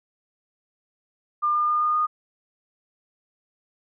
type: tone with pitch steps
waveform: sine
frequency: 1200 / 1207 / 1213.9 / 1221 / 1228 Hz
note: D6 / D6 / D#6 / D#6 / D#6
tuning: +37 / +47 / -43 / -33 / -23 cents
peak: -19 dBFS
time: 1.42-2.07 s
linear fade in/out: 20 ms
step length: 130 ms
effects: none

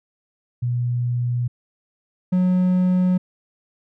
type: tone pair in turn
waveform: sine / triangle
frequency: 121.8 / 182.53 Hz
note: B2 / F#3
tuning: -24 / -23 cents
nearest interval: perfect fifth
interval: 701 cents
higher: second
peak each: -19 / -13 dBFS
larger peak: second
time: 0.62-1.48 / 2.32-3.18 s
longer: neither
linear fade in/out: 10 ms
effects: none

